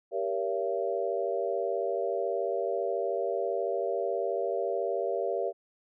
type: chord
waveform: sine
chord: G diminished seventh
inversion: none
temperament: just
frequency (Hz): 392 / 470.4 / 564.5 / 677.4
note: G4 / Bb4 / Db5 / Fb5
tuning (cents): 0 / +16 / +31 / +47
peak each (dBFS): -33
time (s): 0.11-5.53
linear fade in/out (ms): 50
effects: none